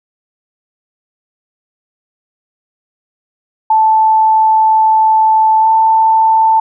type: tone with pitch glide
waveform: sine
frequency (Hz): 877 to 887.2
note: A5 to A5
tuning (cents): -6 to +14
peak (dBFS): -6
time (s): 3.7-6.6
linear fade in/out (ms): 5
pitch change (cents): +20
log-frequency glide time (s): 5.6-5.68
effects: none